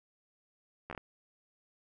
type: slowing click train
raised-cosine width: 0.5 ms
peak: -26 dBFS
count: 5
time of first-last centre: 0.9-0.977 s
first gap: 12 ms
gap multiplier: 1.33
effects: none